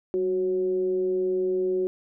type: tone with frequency modulation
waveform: sine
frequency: 370 Hz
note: F#4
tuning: in tune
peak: -22 dBFS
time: 0.14-1.87 s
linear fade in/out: 0 ms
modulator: 178 Hz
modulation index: 0.32
effects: none